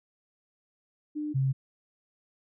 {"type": "tone pair in turn", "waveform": "sine", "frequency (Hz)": [300, 134.02], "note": ["D4", "C3"], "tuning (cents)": [37, 42], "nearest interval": "octave + major second", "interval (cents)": 1395, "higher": "first", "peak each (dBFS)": [-30, -23], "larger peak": "second", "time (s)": [[1.15, 1.34], [1.34, 1.53]], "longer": "neither", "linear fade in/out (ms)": 20, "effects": []}